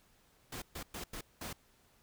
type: noise bursts at uneven times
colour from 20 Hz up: pink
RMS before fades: -43 dBFS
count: 5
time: 0.52-0.62 / 0.75-0.83 / 0.94-1.04 / 1.13-1.21 / 1.41-1.53 s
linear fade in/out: 5 ms
effects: pink hiss -68 dBFS RMS until 2.02 s